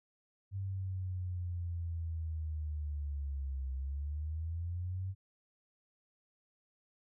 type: linear two-way sweep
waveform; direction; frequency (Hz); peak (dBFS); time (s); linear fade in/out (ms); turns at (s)
sine; down then up; 98 to 65.41 to 96.3; -35; 0.51-5.15; 50; 3.73
effects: none